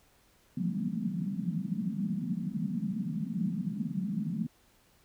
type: band-pass noise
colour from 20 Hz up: pink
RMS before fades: -33 dBFS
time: 0.57-4.47 s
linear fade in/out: 5 ms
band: 170 to 220 Hz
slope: 48 dB/octave
effects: pink hiss -65 dBFS RMS until 5.04 s